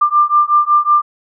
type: beating tone pair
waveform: sine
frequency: 1188 / 1193.4 Hz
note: D6 / D6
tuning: +20 / +27 cents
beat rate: 5.4 Hz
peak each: -12 dBFS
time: 0.01-1.02 s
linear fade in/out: 10 ms
effects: none